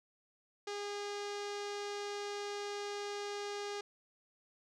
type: tone with low-pass filter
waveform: sawtooth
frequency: 408.4 Hz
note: G#4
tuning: 29 cents flat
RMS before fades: -41 dBFS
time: 0.67-3.81 s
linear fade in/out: 5 ms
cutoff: 5700 Hz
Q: 1.7
effects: none

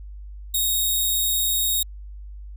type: tone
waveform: 5% pulse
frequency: 3757 Hz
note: A#7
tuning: 13 cents sharp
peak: -12 dBFS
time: 0.54-1.83 s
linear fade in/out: 5 ms
effects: added 50 Hz sine -35 dBFS peak until 2.56 s

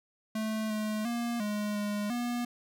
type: tone with pitch steps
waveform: square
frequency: 218.1 / 214.4 / 236.4 / 208.7 / 206.8 / 241.2 Hz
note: A3 / A3 / A#3 / G#3 / G#3 / B3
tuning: -15 / -45 / +24 / +9 / -7 / -41 cents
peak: -31 dBFS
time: 0.35-2.45 s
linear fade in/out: 5 ms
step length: 350 ms
effects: none

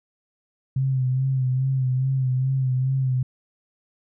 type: tone with vibrato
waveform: sine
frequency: 130.81 Hz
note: C3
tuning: in tune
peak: -19 dBFS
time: 0.76-3.23 s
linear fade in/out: 5 ms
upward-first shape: sine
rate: 2.4 Hz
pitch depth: 44 cents each way
effects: none

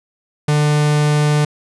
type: tone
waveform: 45% pulse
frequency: 148.9 Hz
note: D3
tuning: 24 cents sharp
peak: -12 dBFS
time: 0.48-1.45 s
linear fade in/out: 5 ms
effects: resampled to 24000 Hz

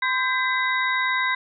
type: tone cluster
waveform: sine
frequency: 1025 / 1580 / 2023 / 3790 Hz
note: C6 / G6 / B6 / A#7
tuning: -36 / +13 / +41 / +28 cents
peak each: -25 / -26 / -24 / -31 dBFS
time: 0.02-1.35 s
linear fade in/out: 5 ms
effects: none

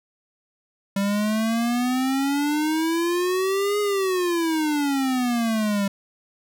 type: exponential two-way sweep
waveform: square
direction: up then down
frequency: 196 to 416.9 to 196 Hz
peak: -21 dBFS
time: 0.96-5.88 s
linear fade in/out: 5 ms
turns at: 3.8 s
effects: none

